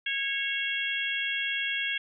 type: harmonic tone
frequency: 549 Hz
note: C#5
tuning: 17 cents flat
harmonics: 3 / 4 / 5 / 6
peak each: -33 / -33 / -33 / -33 dBFS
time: 0.06-1.98 s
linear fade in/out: 5 ms
effects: none